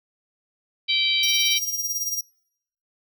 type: harmonic tone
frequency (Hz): 776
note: G5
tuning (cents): -18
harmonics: 3 / 4 / 5 / 6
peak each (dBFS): -25 / -23 / -23 / -28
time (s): 0.88-1.59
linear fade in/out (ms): 20
type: tone with tremolo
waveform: sawtooth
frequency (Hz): 5700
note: F8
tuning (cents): +34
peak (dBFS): -20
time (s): 1.23-2.21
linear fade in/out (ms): 2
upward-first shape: sine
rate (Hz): 18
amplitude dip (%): 60
effects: noise-tail reverb RT60 0.7 s tail -25 dB re dry